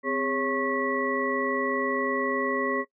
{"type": "tone cluster", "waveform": "sine", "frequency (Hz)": [259.3, 407.8, 551, 1096, 1948], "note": ["C4", "G#4", "C#5", "C#6", "B6"], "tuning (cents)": [-15, -32, -11, -20, -24], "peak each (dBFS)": -31, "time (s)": [0.03, 2.85], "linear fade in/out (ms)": 50, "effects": ["noise-tail reverb RT60 0.1 s tail -19 dB re dry"]}